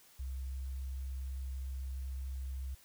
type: tone with pitch glide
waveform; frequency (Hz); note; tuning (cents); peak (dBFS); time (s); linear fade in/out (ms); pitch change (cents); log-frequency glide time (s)
sine; 65.41 to 65.94; C2 to C2; 0 to +14; -37; 0.19-2.75; 10; +14; 0.36-0.55
effects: white hiss -62 dBFS RMS until 2.84 s